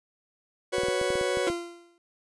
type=chord; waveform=40% pulse; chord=F# suspended fourth; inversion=none; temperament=just; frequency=370 / 493.3 / 555 Hz; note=F#4 / B4 / C#5; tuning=0 / -2 / +2 cents; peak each=-29 dBFS; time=0.72-1.5 s; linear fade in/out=20 ms
type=clicks; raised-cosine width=2 ms; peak=-22 dBFS; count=9; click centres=0.783 / 0.835 / 0.885 / 1.014 / 1.104 / 1.155 / 1.212 / 1.372 / 1.501 s
type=tone with exponential decay; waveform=40% pulse; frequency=344.2 Hz; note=F4; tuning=25 cents flat; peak=-23 dBFS; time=1.47-1.98 s; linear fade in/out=1 ms; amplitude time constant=110 ms
effects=resampled to 24000 Hz